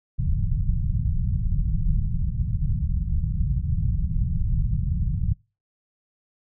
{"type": "low-pass noise", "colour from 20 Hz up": "pink", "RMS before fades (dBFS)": -23, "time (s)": [0.18, 5.34], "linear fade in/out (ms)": 20, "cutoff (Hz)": 170, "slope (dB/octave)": 48, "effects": ["noise-tail reverb RT60 0.3 s tail -25 dB re dry"]}